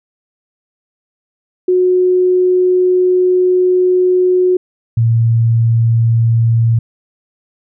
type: tone pair in turn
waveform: sine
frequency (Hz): 365.2 / 115.03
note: F#4 / A#2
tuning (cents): -23 / -23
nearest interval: octave + minor sixth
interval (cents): 2000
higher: first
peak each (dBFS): -8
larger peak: neither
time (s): 1.68-4.57 / 4.97-6.79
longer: first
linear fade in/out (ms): 5
effects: none